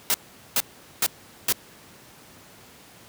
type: noise bursts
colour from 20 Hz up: white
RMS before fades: -21 dBFS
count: 4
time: 0.1-1.524 s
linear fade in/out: 0 ms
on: 41 ms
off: 420 ms
effects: pink hiss -49 dBFS RMS until 3.08 s + high-pass 100 Hz 12 dB/octave